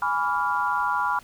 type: chord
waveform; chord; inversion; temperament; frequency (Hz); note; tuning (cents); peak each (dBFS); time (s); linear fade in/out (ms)
sine; G# diminished seventh; none; equal with one note detuned; 830.6 / 987.8 / 1150.5 / 1396.9; G#5 / B5 / D6 / F6; 0 / 0 / -36 / 0; -29 / -25 / -29 / -27; 0.02-1.19; 2
effects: pink hiss -51 dBFS RMS until 1.23 s